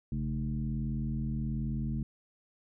sine tone with frequency modulation, 138.2 Hz, C#3, 5 cents flat, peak -30 dBFS, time 0.12-2.03 s, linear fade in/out 2 ms, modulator 78.8 Hz, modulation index 1.3, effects none

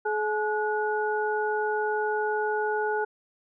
sine tone cluster, 425.7 / 853 / 1459 Hz, G#4 / G#5 / F#6, +43 / +46 / -25 cents, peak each -27 / -29 / -31 dBFS, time 0.05-3.05 s, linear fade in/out 10 ms, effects none

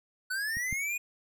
square linear sweep, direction up, 1477 to 2482 Hz, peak -31 dBFS, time 0.3-0.98 s, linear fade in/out 10 ms
clicks, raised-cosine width 5 ms, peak -30 / -25 dBFS, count 2, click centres 0.57 / 0.727 s
effects none

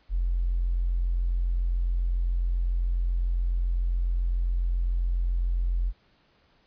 triangle tone with tanh clipping, 43.65 Hz, F1, in tune, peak -22 dBFS, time 0.09-5.93 s, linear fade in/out 50 ms, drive 2 dB, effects pink hiss -64 dBFS RMS until 6.66 s + resampled to 11025 Hz

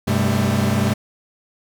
45% pulse tone cluster, 97.3 / 127.9 / 199.6 / 220.8 Hz, G2 / C3 / G3 / A3, -12 / -39 / +32 / +6 cents, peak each -22 dBFS, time 0.07-0.94 s, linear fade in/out 10 ms, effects none

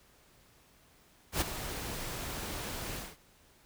pink noise with ADSR envelope, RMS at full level -28 dBFS, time 1.32-3.17 s, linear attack 91 ms, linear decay 16 ms, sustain -11 dB, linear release 210 ms, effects pink hiss -63 dBFS RMS until 3.65 s

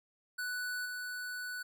square tone with level steps, 1485 Hz, F#6, 6 cents sharp, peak -36 / -39 dBFS, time 0.38-1.63 s, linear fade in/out 10 ms, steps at 0.85 s, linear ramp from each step 10 ms, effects none

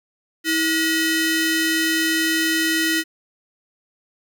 sawtooth ring-modulated tone, 1117 Hz, C#6, 13 cents sharp, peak -11 dBFS, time 0.44-3.04 s, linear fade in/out 50 ms, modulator 794 Hz, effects none

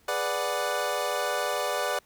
25% pulse chord, G# half-diminished seventh, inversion none, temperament equal, 415.3 / 493.9 / 587.3 / 740 Hz, G#4 / B4 / D5 / F#5, 0 / 0 / 0 / 0 cents, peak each -32 / -29 / -26 / -29 dBFS, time 0.08-1.99 s, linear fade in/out 5 ms, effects pink hiss -62 dBFS RMS until 2.05 s

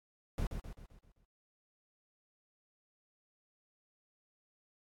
brown noise with echo, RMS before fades -34 dBFS, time 0.38-0.47 s, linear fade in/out 2 ms, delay 130 ms, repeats 6, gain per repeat -6 dB, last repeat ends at 1.25 s, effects AAC 64 kbps

